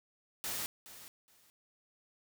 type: noise with echo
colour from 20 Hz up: white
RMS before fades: -38 dBFS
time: 0.44-0.66 s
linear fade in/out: 0 ms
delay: 420 ms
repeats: 2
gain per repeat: -14 dB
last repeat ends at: 1.5 s
effects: none